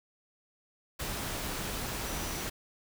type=tone in noise; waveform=sine; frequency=5890 Hz; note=F#8; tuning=9 cents flat; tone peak=-47 dBFS; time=2.05-2.44 s; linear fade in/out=10 ms; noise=pink; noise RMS=-36 dBFS; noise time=0.99-2.5 s; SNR=-14 dB; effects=none